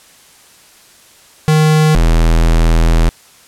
square tone pair in turn, 155 / 41.13 Hz, D#3 / E1, -6 / -3 cents, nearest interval octave + major seventh, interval 2297 cents, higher first, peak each -8 dBFS, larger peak neither, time 1.48-1.95 / 1.95-3.09 s, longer second, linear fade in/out 0 ms, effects white hiss -44 dBFS RMS until 3.47 s + low-pass 11000 Hz 12 dB/octave

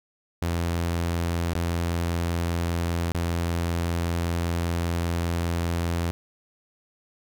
sawtooth tone with dropouts, 85.1 Hz, F2, 44 cents flat, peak -20 dBFS, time 0.42-6.11 s, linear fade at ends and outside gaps 0 ms, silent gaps 1.535-1.553 / 3.12-3.148 s, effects none

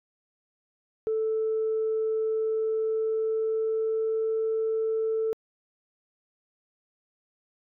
sine tone with pitch glide, 440 to 443.3 Hz, A4 to A4, 0 to +13 cents, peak -23 dBFS, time 1.07-5.33 s, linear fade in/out 0 ms, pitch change +13 cents, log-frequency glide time 2.22-4.36 s, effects tanh soft clip ceiling -20 dBFS

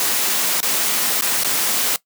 white noise with dropouts, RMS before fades -19 dBFS, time 0-1.96 s, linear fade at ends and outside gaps 1 ms, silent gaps 0.604-0.629 / 1.21-1.221 / 1.435-1.446 s, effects noise-tail reverb RT60 0.1 s tail -19 dB re dry + high-pass 200 Hz 12 dB/octave

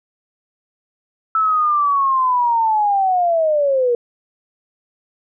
sine linear sweep, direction down, 1318.5 to 469.9 Hz, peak -13 dBFS, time 1.35-3.95 s, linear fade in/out 2 ms, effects none

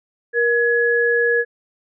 sine tone pair together, 472.7 / 1686 Hz, A#4 / G#6, +24 / +26 cents, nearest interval octave + minor seventh, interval 2202 cents, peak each -17 dBFS, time 0.33-1.45 s, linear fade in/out 50 ms, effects none

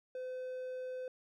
triangle tone, 510 Hz, C5, 44 cents flat, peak -37 dBFS, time 0.15-1.08 s, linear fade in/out 2 ms, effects none

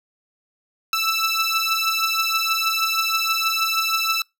15% pulse beating tone pair, 1318 / 1324.3 Hz, E6 / E6, -1 / +8 cents, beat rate 6.3 Hz, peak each -16 dBFS, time 0.93-4.22 s, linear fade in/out 2 ms, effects noise-tail reverb RT60 0.2 s tail -26 dB re dry

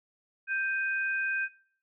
sine tone pair together, 1570 / 2492 Hz, G6 / D#7, +2 / +2 cents, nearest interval minor sixth, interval 800 cents, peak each -28 / -34 dBFS, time 0.47-1.49 s, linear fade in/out 50 ms, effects noise-tail reverb RT60 0.5 s tail -19 dB re dry

